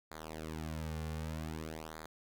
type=tone with flanger; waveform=sawtooth; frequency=78.9 Hz; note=D#2; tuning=25 cents sharp; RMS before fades=-42 dBFS; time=0.11-2.06 s; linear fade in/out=5 ms; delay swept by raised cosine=0.35 to 3.15 ms; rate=0.53 Hz; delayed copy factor=-0.95; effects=none